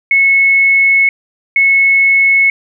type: tone pair in turn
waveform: sine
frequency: 2194 / 2194 Hz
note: C#7 / C#7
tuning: -18 / -18 cents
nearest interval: unison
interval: 0 cents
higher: neither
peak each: -6 dBFS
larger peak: neither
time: 0.11-1.09 / 1.56-2.5 s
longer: first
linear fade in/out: 2 ms
effects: none